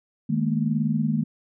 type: chord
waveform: sine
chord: D# suspended fourth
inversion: none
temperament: equal with one note detuned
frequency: 155.56 / 212.1 / 233.1 Hz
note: D#3 / G#3 / A#3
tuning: 0 / +37 / 0 cents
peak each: -25 dBFS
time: 0.29-1.24 s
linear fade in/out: 10 ms
effects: none